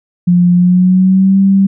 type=tone with pitch glide; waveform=sine; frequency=176.6 to 194.82 Hz; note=F3 to G3; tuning=+20 to -10 cents; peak=-5 dBFS; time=0.27-1.67 s; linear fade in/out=10 ms; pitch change=+170 cents; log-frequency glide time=0.54-1.39 s; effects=none